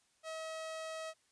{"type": "tone", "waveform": "sawtooth", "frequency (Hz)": 640, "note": "D#5", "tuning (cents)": 49, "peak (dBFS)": -37, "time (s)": [0.23, 1.14], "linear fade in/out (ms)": 50, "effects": ["white hiss -73 dBFS RMS until 1.31 s", "resampled to 22050 Hz"]}